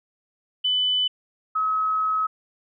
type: tone pair in turn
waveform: sine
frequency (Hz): 3000 / 1280.4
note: F#7 / D#6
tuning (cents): +23 / +49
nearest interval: octave + minor third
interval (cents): 1474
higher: first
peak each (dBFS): -19 / -20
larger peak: first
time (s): 0.64-1.08 / 1.55-2.27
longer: second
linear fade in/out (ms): 10
effects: none